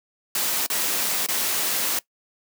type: noise with dropouts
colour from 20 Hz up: white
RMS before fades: -24 dBFS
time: 0.35-1.99 s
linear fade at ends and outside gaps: 2 ms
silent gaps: 0.664-0.7 / 1.264-1.286 s
effects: noise-tail reverb RT60 0.1 s tail -20 dB re dry + high-pass 200 Hz 12 dB/octave